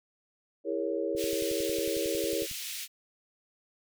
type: chord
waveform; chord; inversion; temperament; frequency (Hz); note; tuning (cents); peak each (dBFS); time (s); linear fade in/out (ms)
sine; A# half-diminished seventh; second; equal with one note detuned; 329.6 / 404.9 / 466.2 / 554.4; E4 / G#4 / A#4 / C#5; 0 / -44 / 0 / 0; -34; 0.64-2.47; 50
type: click train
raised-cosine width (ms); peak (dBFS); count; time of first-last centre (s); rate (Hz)
5; -35; 16; 1.15-2.514; 11
type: high-pass noise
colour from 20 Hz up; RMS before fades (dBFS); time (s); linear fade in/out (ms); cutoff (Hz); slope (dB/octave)
pink; -38; 1.16-2.88; 50; 2400; 24
effects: none